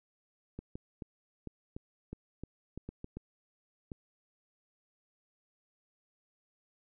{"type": "clicks", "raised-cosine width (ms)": 3, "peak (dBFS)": -28, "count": 12, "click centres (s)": [0.59, 0.755, 1.022, 1.473, 1.765, 2.13, 2.436, 2.776, 2.89, 3.044, 3.17, 3.918], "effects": []}